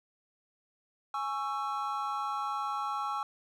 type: chord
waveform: triangle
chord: C# minor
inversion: second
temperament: just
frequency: 831.5 / 1108.7 / 1330.5 Hz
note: G#5 / C#6 / E6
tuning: +2 / 0 / +16 cents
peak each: -34 dBFS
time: 1.14-3.23 s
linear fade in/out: 2 ms
effects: none